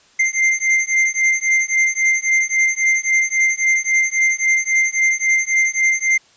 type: beating tone pair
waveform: square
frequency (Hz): 2091 / 2094.7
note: C7 / C7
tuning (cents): -2 / +1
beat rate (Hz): 3.7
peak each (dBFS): -18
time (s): 0.19-6.18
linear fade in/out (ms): 10
effects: white hiss -52 dBFS RMS until 6.36 s + resampled to 16000 Hz